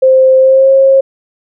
sine tone with pitch glide, 523.3 to 538.6 Hz, C5 to C#5, 0 to -50 cents, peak -3 dBFS, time 0.02-1.01 s, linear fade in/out 10 ms, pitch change +50 cents, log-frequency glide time 0.38-0.71 s, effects none

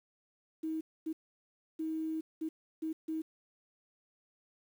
sine tone bursts at uneven times, 318 Hz, D#4, 38 cents sharp, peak -33 dBFS, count 6, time 0.63-0.81 / 1.06-1.13 / 1.79-2.21 / 2.41-2.49 / 2.82-2.93 / 3.08-3.22 s, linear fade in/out 10 ms, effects 10-bit

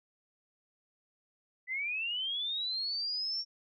sine linear sweep, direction up, 1975.5 to 5540 Hz, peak -32 dBFS, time 1.67-3.45 s, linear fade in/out 50 ms, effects none

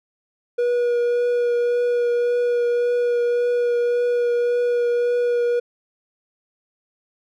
triangle tone with vibrato, 482 Hz, B4, 42 cents flat, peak -15 dBFS, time 0.58-5.6 s, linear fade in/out 10 ms, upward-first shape triangle, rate 1.8 Hz, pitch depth 14 cents each way, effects none

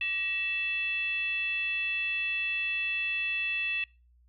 sine tone with frequency modulation, 2649 Hz, E7, 8 cents sharp, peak -28 dBFS, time 0.01-3.84 s, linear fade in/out 2 ms, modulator 742 Hz, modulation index 0.56, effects noise-tail reverb RT60 0.3 s tail -23 dB re dry + added 60 Hz sine -59 dBFS peak until 4.28 s

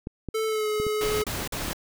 clicks, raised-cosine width 3 ms, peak -19 dBFS, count 4, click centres 0.071 / 0.287 / 0.8 / 0.867 s
square tone with pitch glide, 440 to 425.7 Hz, A4 to G#4, 0 to +43 cents, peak -25 dBFS, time 0.34-1.24 s, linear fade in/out 10 ms, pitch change -57 cents, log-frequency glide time 0.46-0.67 s
pink noise bursts, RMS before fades -31 dBFS, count 3, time 1.01-1.732 s, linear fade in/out 2 ms, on 210 ms, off 46 ms
effects none

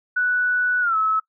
sine tone with pitch glide, 1480 to 1295.9 Hz, F#6 to E6, 0 to -30 cents, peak -17 dBFS, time 0.16-1.2 s, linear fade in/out 10 ms, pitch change -230 cents, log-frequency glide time 0.81-0.96 s, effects noise-tail reverb RT60 0.1 s tail -20 dB re dry

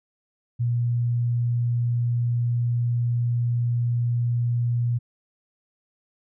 sine tone, 119.7 Hz, A#2, 46 cents sharp, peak -20 dBFS, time 0.59-4.99 s, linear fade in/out 20 ms, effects none

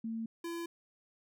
sine / square tone pair in turn, 225.7 / 338.2 Hz, A3 / E4, +44 / +44 cents, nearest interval perfect fifth, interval 700 cents, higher second, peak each -35 / -38 dBFS, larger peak first, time 0.04-0.26 / 0.44-0.66 s, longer neither, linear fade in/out 5 ms, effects none

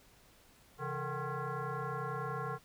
sine tone with frequency modulation, 468.5 Hz, A#4, 9 cents sharp, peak -35 dBFS, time 0.78-2.59 s, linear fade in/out 50 ms, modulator 302 Hz, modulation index 3.2, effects pink hiss -63 dBFS RMS until 2.64 s

